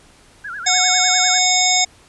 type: tone with vibrato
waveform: sine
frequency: 1513 Hz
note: F#6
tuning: 38 cents sharp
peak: -26 dBFS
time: 0.44-1.39 s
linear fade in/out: 10 ms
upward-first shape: sine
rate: 10 Hz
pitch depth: 200 cents each way
type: harmonic tone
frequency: 734 Hz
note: F#5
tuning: 14 cents flat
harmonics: 1 / 3 / 5 / 7 / 9 / 10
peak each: -20 / -20 / -20 / -20 / -20 / -20 dBFS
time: 0.66-1.85 s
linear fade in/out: 10 ms
effects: pink hiss -49 dBFS RMS until 2.08 s + resampled to 24000 Hz